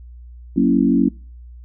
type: chord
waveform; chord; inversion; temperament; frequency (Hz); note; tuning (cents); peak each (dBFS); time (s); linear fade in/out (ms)
sine; F# dominant seventh; none; equal; 185 / 233.1 / 277.2 / 329.6; F#3 / A#3 / C#4 / E4; 0 / 0 / 0 / 0; -19 / -17 / -16 / -21; 0.56-1.09; 10
effects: noise-tail reverb RT60 0.4 s tail -25 dB re dry + added 60 Hz sine -36 dBFS peak until 1.64 s